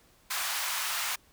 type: high-pass noise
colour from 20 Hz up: pink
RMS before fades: -32 dBFS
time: 0.3-1.16 s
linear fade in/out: 10 ms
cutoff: 930 Hz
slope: 24 dB/octave
effects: pink hiss -62 dBFS RMS until 1.32 s